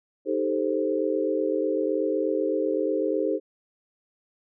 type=chord; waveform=sine; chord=A half-diminished seventh; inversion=second; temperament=equal; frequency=311.1 / 392 / 440 / 523.3 Hz; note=Eb4 / G4 / A4 / C5; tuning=0 / 0 / 0 / 0 cents; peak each=-28 dBFS; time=0.25-3.4 s; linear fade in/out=50 ms; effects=none